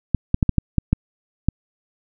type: clicks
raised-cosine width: 5 ms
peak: -3 dBFS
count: 8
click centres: 0.147 / 0.344 / 0.428 / 0.493 / 0.583 / 0.783 / 0.93 / 1.486 s
effects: none